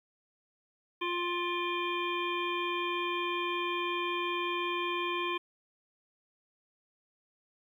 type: harmonic tone with a mistuned harmonic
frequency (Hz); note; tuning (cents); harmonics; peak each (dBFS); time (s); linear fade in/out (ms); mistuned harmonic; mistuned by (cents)
350.3; F4; +5; 1 / 3 / 5 / 7 / 9 / 10; -35 / -34 / -44 / -37 / -40 / -48; 1.01-5.38; 10; 7; -25
effects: 11-bit